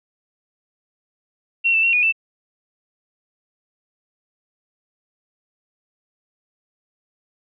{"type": "tone with pitch steps", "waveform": "sine", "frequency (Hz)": [2729, 2655, 2733, 2459, 2658], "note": ["F7", "E7", "F7", "D#7", "E7"], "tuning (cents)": [-41, 12, -38, -21, 14], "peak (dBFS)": -14, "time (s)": [1.64, 2.125], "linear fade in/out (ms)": 20, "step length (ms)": 97, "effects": []}